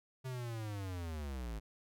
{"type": "linear sweep", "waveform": "square", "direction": "down", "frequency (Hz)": [132, 51.4], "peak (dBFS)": -40, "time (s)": [0.24, 1.6], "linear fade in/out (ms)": 20, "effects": []}